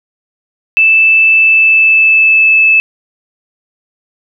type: tone with pitch glide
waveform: sine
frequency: 2637 to 2617 Hz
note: E7 to E7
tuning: 0 to -13 cents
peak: -4 dBFS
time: 0.77-2.8 s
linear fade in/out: 0 ms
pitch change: -13 cents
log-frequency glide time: 1.39-2.55 s
effects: none